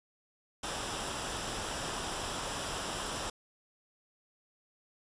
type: noise with comb filter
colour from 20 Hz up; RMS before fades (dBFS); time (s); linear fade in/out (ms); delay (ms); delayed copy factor
pink; -37; 0.63-3.3; 5; 0.46; -0.5
effects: resampled to 22050 Hz